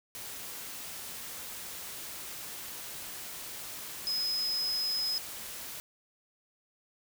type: tone in noise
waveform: sine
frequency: 5080 Hz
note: D#8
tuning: 35 cents sharp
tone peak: -29 dBFS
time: 4.07-5.18 s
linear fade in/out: 0 ms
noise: white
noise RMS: -42 dBFS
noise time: 0.15-5.8 s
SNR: +10 dB
effects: none